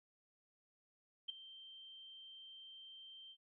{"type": "tone with ADSR envelope", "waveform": "sine", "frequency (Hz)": 3136, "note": "G7", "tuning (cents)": 0, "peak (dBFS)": -37, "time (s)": [1.28, 3.37], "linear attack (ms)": 14, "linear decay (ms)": 11, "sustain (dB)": -16, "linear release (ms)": 62, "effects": []}